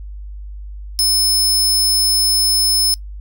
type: tone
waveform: sawtooth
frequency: 5220 Hz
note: E8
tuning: 18 cents flat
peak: -10 dBFS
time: 0.99-2.94 s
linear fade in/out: 0 ms
effects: noise-tail reverb RT60 0.1 s tail -21 dB re dry + added 50 Hz sine -28 dBFS peak until 3.2 s